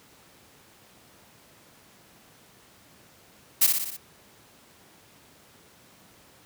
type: noise with echo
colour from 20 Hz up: blue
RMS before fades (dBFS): -18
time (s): 3.61-3.67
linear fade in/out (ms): 10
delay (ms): 60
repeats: 5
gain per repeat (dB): -4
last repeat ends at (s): 3.97
effects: pink hiss -55 dBFS RMS until 6.45 s + high-pass 100 Hz 12 dB/octave